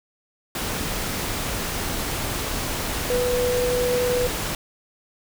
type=tone in noise; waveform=sine; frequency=493.5 Hz; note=B4; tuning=1 cent flat; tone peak=-20 dBFS; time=3.1-4.27 s; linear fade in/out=2 ms; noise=pink; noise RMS=-27 dBFS; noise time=0.55-4.55 s; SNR=+4 dB; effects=none